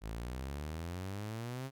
sawtooth exponential sweep, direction up, 52.3 to 137.3 Hz, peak -35 dBFS, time 0.01-1.71 s, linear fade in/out 50 ms, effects none

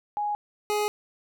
sine / 25% pulse tone pair in turn, 830.6 / 418.4 Hz, G#5 / G#4, 0 / +13 cents, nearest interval octave, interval 1187 cents, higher first, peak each -25 / -20 dBFS, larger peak second, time 0.17-0.35 / 0.7-0.88 s, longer neither, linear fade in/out 0 ms, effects none

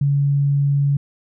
sine tone, 141.4 Hz, C#3, 35 cents sharp, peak -14 dBFS, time 0.01-0.97 s, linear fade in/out 5 ms, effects none

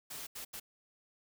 white noise bursts at uneven times, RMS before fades -44 dBFS, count 3, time 0.1-0.27 / 0.35-0.45 / 0.53-0.6 s, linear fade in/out 10 ms, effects none

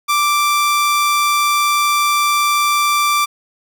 sawtooth tone, 1174.7 Hz, D6, in tune, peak -9 dBFS, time 0.08-3.26 s, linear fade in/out 20 ms, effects none

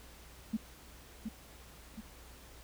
sine tone with echo, 220 Hz, A3, in tune, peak -29 dBFS, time 0.53-0.57 s, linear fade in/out 10 ms, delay 720 ms, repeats 2, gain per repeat -6 dB, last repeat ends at 2.01 s, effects added 60 Hz sine -56 dBFS peak until 2.63 s + pink hiss -56 dBFS RMS until 2.63 s

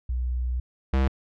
sine / square tone pair in turn, 61.74 / 66.37 Hz, B1 / C2, 0 / +25 cents, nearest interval minor second, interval 125 cents, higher second, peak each -24 / -20 dBFS, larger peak second, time 0.09-0.6 / 0.93-1.08 s, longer first, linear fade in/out 5 ms, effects low-pass 3000 Hz 12 dB/octave

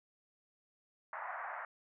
pink band-pass noise, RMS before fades -43 dBFS, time 1.13-1.65 s, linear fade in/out 2 ms, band 680 to 1900 Hz, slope 48 dB/octave, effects none

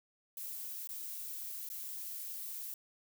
violet noise with dropouts, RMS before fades -43 dBFS, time 0.37-2.74 s, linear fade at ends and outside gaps 2 ms, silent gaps 0.874-0.89 / 1.69-1.7 s, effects none

